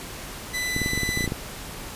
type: tone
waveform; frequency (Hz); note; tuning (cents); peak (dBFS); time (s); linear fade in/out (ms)
sawtooth; 1998; B6; +20; -22; 0.53-1.27; 20
type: clicks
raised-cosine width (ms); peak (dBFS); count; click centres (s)
3; -14; 12; 0.764 / 0.817 / 0.861 / 0.934 / 0.976 / 1.033 / 1.091 / 1.174 / 1.208 / 1.242 / 1.277 / 1.321
effects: pink hiss -37 dBFS RMS until 1.95 s + resampled to 32000 Hz